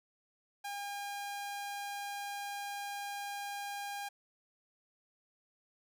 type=tone; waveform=sawtooth; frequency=808 Hz; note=G#5; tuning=48 cents flat; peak=-35 dBFS; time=0.64-4.09 s; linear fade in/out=10 ms; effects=none